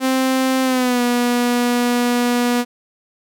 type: tone with pitch glide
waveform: sawtooth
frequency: 261.6 to 242.7 Hz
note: C4 to B3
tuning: 0 to -30 cents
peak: -11 dBFS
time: 0-2.65 s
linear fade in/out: 50 ms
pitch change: -130 cents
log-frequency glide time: 0.63-1.02 s
effects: none